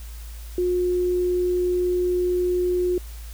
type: tone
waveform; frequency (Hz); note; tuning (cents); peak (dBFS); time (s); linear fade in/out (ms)
sine; 358.9; F4; +47; -19; 0.58-2.98; 2
effects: added 56 Hz sine -34 dBFS peak until 3.33 s + white hiss -47 dBFS RMS until 3.33 s